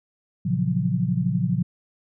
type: chord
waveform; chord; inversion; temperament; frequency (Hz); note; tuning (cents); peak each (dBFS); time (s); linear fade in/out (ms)
sine; Gb major seventh; first; equal with one note detuned; 116.54 / 138.59 / 172.91 / 185; Bb2 / Db3 / F3 / Gb3; 0 / 0 / -17 / 0; -27 / -26 / -24 / -26; 0.45-1.63; 10
effects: none